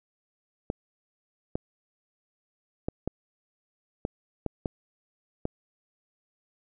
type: clicks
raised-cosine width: 2 ms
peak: -15 dBFS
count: 8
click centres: 0.701 / 1.555 / 2.885 / 3.076 / 4.051 / 4.463 / 4.658 / 5.454 s
effects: none